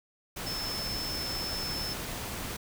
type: tone in noise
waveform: sine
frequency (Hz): 5274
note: E8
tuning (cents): 0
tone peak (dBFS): -34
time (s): 0.46-1.94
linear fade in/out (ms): 10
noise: pink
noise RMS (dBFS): -37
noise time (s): 0.36-2.57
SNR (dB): 0
effects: none